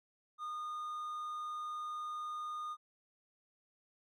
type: tone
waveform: triangle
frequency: 1224 Hz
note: D#6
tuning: 29 cents flat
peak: -37 dBFS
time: 0.38-2.77 s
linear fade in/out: 50 ms
effects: none